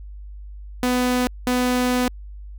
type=tone bursts at uneven times; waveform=sawtooth; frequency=249.4 Hz; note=B3; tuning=17 cents sharp; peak=-14 dBFS; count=2; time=0.83-1.27 / 1.47-2.08 s; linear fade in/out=0 ms; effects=added 50 Hz sine -34 dBFS peak until 2.58 s